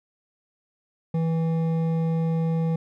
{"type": "tone with hard clipping", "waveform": "triangle", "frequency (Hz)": 163.5, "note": "E3", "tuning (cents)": -14, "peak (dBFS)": -23, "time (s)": [1.14, 2.76], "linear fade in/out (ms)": 5, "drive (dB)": 13, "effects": []}